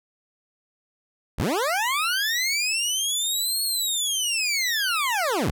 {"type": "linear two-way sweep", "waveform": "20% pulse", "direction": "up then down", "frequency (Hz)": [34.45, 4363, 34.45], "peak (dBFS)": -17, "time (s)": [1.38, 5.51], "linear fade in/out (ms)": 10, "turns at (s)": 3.63, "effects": []}